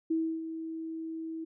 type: tone with ADSR envelope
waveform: sine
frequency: 323.7 Hz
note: E4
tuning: 31 cents flat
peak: -25 dBFS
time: 0.1-1.45 s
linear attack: 10 ms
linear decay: 300 ms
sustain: -10 dB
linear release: 14 ms
effects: none